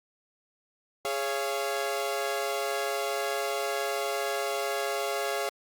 sawtooth chord, Db major, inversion second, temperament equal with one note detuned, 415.3 / 554.4 / 686.9 Hz, Ab4 / Db5 / F5, 0 / 0 / -29 cents, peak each -29 dBFS, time 1.05-5.49 s, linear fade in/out 0 ms, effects Opus 48 kbps

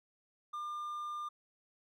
triangle tone, 1200 Hz, D6, 37 cents sharp, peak -36 dBFS, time 0.53-1.29 s, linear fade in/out 10 ms, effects none

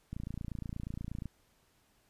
click train, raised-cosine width 5 ms, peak -27 dBFS, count 33, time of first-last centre 0.13-1.257 s, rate 28.4 Hz, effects pink hiss -70 dBFS RMS until 2.09 s + resampled to 32000 Hz

